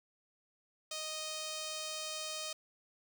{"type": "tone with notch filter", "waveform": "5% pulse", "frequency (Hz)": 622.3, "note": "D#5", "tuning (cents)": 0, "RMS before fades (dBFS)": -41, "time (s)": [0.91, 2.53], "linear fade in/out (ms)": 5, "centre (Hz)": 1700, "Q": 1.8, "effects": []}